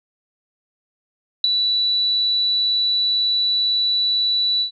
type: tone with ADSR envelope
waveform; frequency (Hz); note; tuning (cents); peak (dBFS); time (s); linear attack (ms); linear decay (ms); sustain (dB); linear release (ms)
sine; 3951; B7; 0; -9; 1.44-4.71; 3; 9; -7; 100
effects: none